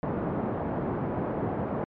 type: band-pass noise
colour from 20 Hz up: pink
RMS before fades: -30 dBFS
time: 0.03-1.84 s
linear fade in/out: 0 ms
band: 130 to 790 Hz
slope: 12 dB/octave
effects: low-pass 2000 Hz 12 dB/octave + MP3 64 kbps